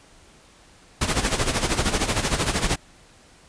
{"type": "noise with tremolo", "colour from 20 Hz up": "pink", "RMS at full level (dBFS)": -20, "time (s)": [1.01, 2.76], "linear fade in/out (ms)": 5, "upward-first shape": "sine", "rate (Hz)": 13, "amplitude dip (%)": 70, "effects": ["pink hiss -52 dBFS RMS until 3.48 s", "resampled to 22050 Hz"]}